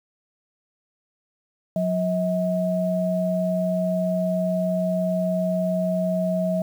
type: tone pair together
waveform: sine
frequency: 180.95 / 640 Hz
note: F#3 / D#5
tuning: -38 / +49 cents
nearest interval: octave + minor seventh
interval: 2187 cents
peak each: -23 dBFS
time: 1.76-6.62 s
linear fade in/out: 2 ms
effects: 8-bit